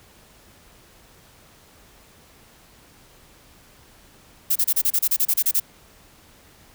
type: noise bursts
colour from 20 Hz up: violet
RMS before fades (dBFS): -19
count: 13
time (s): 4.5-5.601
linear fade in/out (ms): 10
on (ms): 57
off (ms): 30
effects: pink hiss -52 dBFS RMS until 6.74 s